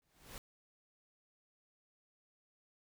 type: noise with exponential growth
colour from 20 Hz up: pink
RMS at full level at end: -45 dBFS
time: 0.02-0.38 s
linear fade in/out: 1 ms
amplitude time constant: 77 ms
effects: none